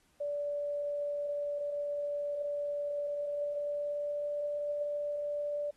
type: tone with pitch glide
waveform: sine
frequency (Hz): 580 to 585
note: D5 to D5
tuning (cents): -22 to -7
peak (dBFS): -32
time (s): 0.2-5.71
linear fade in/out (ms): 10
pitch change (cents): +15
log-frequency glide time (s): 3-4.37
effects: pink hiss -70 dBFS RMS until 5.76 s + AAC 32 kbps

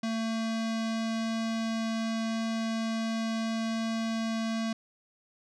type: tone with low-pass filter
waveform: square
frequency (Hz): 224.9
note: A3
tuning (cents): +38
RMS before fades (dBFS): -31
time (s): 0.03-4.73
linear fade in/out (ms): 5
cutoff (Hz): 5500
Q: 1.4
effects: none

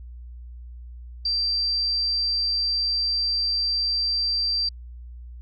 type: tone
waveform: sine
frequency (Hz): 4699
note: D8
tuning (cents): 0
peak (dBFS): -21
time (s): 1.25-4.69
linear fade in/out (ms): 5
effects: added 60 Hz sine -37 dBFS peak until 5.41 s + AAC 64 kbps

